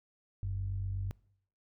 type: tone pair together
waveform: sine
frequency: 48.35 / 96.7 Hz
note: G1 / G2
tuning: -23 / -23 cents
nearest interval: octave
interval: 1200 cents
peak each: -37 / -33 dBFS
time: 0.43-1.11 s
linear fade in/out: 0 ms
effects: noise-tail reverb RT60 0.7 s tail -25 dB re dry + tanh soft clip ceiling -26 dBFS